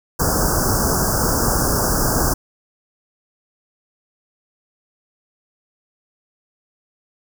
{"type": "band-stop noise", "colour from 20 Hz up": "pink", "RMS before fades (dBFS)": -18, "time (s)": [0.19, 2.34], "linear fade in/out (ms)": 10, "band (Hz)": [1600, 4900], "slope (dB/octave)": 96, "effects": []}